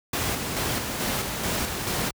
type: noise with tremolo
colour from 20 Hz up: pink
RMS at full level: -26 dBFS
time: 0.13-2.11 s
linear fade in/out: 5 ms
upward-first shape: square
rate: 2.3 Hz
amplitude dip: 35%
effects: high-pass 60 Hz 12 dB/octave

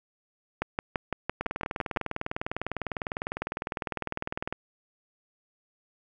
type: two click trains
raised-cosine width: 0.5 ms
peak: -12 / -15 dBFS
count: 9 / 63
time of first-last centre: 0.62-1.971 / 1.41-4.526 s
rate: 5.92 / 19.9 Hz
effects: none

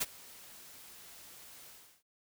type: noise with ADSR envelope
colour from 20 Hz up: white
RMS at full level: -30 dBFS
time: 0-2.03 s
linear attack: 17 ms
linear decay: 33 ms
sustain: -23 dB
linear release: 350 ms
effects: none

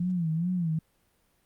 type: tone with vibrato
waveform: sine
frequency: 170.3 Hz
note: F3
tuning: 43 cents flat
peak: -25 dBFS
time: 0-0.79 s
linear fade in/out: 5 ms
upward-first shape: sine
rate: 2.4 Hz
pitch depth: 130 cents each way
effects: pink hiss -69 dBFS RMS until 1.45 s + Opus 48 kbps

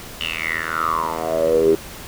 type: tone with band-pass filter sweep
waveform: 10% pulse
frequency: 81 Hz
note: E2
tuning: 30 cents flat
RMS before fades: -20 dBFS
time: 0.21-1.75 s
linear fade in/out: 0 ms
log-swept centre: 3000 to 370 Hz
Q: 9.6
effects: pink hiss -36 dBFS RMS until 2.07 s

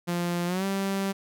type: tone with pitch glide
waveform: sawtooth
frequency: 174 to 195.31 Hz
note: F3 to G3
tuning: -6 to -6 cents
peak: -22 dBFS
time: 0.07-1.13 s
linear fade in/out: 20 ms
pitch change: +200 cents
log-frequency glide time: 0.46-0.65 s
effects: none

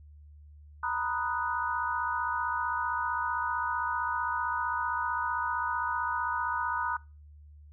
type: chord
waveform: sine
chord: B major seventh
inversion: third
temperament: equal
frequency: 932.3 / 987.8 / 1244.5 / 1480 Hz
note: A#5 / B5 / D#6 / F#6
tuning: 0 / 0 / 0 / 0 cents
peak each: -34 dBFS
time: 0.83-6.97 s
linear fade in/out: 5 ms
effects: noise-tail reverb RT60 0.3 s tail -23 dB re dry + added 74 Hz sine -49 dBFS peak until 7.72 s

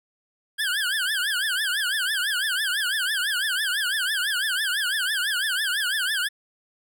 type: tone with vibrato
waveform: 25% pulse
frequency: 1589 Hz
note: G6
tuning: 23 cents sharp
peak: -19 dBFS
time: 0.58-6.29 s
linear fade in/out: 20 ms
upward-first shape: triangle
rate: 6 Hz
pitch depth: 220 cents each way
effects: none

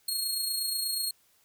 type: tone with amplitude modulation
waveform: 20% pulse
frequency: 4280 Hz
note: C8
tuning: 38 cents sharp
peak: -21 dBFS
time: 0.08-1.11 s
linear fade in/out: 5 ms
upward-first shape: sine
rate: 28.3 Hz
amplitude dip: 40%
effects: white hiss -66 dBFS RMS until 1.44 s

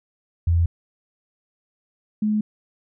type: tone pair in turn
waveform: sine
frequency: 84.7 / 212.6 Hz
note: E2 / G#3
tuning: +48 / +41 cents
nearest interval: octave + major third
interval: 1593 cents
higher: second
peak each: -15 / -18 dBFS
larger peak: first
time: 0.47-0.66 / 2.22-2.41 s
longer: neither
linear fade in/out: 5 ms
effects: none

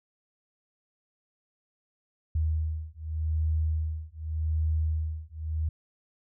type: beating tone pair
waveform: sine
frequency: 78.3 / 79.15 Hz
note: D#2 / D#2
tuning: +11 / +30 cents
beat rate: 0.85 Hz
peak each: -29 / -29 dBFS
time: 2.35-5.69 s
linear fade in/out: 5 ms
effects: none

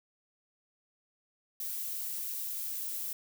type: noise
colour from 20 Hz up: violet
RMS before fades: -37 dBFS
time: 1.6-3.13 s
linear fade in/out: 2 ms
effects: none

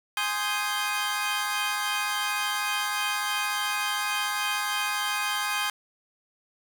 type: chord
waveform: 20% pulse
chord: Ab major seventh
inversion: none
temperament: equal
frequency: 830.6 / 1046.5 / 1244.5 / 1568 Hz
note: Ab5 / C6 / Eb6 / G6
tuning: 0 / 0 / 0 / 0 cents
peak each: -27 dBFS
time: 0.17-5.7 s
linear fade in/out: 2 ms
effects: 8-bit

